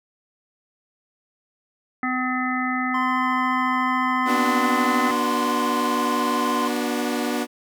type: harmonic tone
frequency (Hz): 254.5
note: C4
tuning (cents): -48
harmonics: 1 / 3 / 5 / 7 / 8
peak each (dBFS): -25 / -30 / -27 / -31 / -29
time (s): 2.03-5.11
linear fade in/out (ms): 2
type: tone with vibrato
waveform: triangle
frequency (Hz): 1039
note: C6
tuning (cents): -12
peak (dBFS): -21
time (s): 2.94-6.68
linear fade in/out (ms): 5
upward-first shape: sine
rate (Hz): 14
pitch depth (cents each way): 12
type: chord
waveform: sawtooth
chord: B minor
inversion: none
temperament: equal with one note detuned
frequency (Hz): 242 / 293.7 / 370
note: B3 / D4 / F#4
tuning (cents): -35 / 0 / 0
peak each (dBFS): -21 / -23 / -26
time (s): 4.25-7.47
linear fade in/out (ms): 50
effects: none